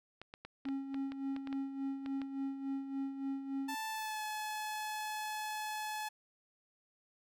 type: clicks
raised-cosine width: 0.3 ms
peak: -31 dBFS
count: 12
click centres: 0.216 / 0.339 / 0.45 / 0.654 / 0.687 / 0.944 / 1.12 / 1.364 / 1.473 / 1.528 / 2.061 / 2.217 s
type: tone with tremolo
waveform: triangle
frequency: 272.5 Hz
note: C#4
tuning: 29 cents flat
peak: -32 dBFS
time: 0.65-3.75 s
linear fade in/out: 10 ms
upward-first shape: sine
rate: 3.5 Hz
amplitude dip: 60%
type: tone with pitch glide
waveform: sawtooth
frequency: 880 to 855.9 Hz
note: A5 to A5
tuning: 0 to -48 cents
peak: -34 dBFS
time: 3.68-6.09 s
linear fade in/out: 10 ms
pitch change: -48 cents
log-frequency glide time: 3.89-4.23 s
effects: none